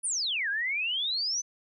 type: exponential two-way sweep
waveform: sine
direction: down then up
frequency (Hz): 10260 to 1568 to 6220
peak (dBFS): -27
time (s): 0.03-1.42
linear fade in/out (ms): 20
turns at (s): 0.49
effects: none